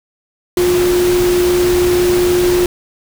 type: tone in noise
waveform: sine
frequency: 356.5 Hz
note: F4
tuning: 36 cents sharp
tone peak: -10 dBFS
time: 0.57-2.66 s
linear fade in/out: 2 ms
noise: pink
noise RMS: -21 dBFS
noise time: 0.57-2.66 s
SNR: +8 dB
effects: none